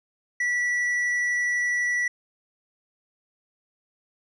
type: tone with tanh clipping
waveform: triangle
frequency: 1952 Hz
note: B6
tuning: 21 cents flat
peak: -23 dBFS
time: 0.4-2.08 s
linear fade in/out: 5 ms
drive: 9 dB
effects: none